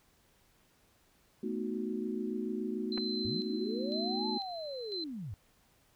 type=chord; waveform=sine; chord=B dominant seventh; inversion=third; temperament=equal; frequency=220 / 246.9 / 311.1 / 370 Hz; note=A3 / B3 / D#4 / F#4; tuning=0 / 0 / 0 / 0 cents; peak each=-37 / -39 / -41 / -38 dBFS; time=1.43-4.38 s; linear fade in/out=5 ms
type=tone with tremolo; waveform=sine; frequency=4076 Hz; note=C8; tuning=46 cents flat; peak=-36 dBFS; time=2.92-5.04 s; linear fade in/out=2 ms; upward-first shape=square; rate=1 Hz; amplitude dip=65%
type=clicks; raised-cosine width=0.5 ms; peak=-28 dBFS; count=2; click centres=2.976 / 2.98 s
type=linear two-way sweep; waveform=sine; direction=up then down; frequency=84.3 to 877 to 84.3 Hz; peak=-38 dBFS; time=3.25-5.34 s; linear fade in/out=0 ms; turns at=4.29 s
effects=pink hiss -68 dBFS RMS until 5.95 s